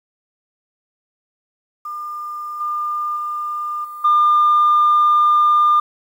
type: tone with level steps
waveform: sine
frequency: 1203 Hz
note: D6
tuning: 41 cents sharp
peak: -25 / -19 / -21 / -29 / -9 dBFS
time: 1.85-5.8 s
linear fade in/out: 5 ms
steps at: 2.6 / 3.16 / 3.84 / 4.04 s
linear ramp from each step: 10 ms
effects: tanh soft clip ceiling -7 dBFS + 8-bit